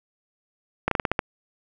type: slowing click train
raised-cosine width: 0.5 ms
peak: -6 dBFS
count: 7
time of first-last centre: 0.88-1.192 s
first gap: 33 ms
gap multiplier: 1.18
effects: none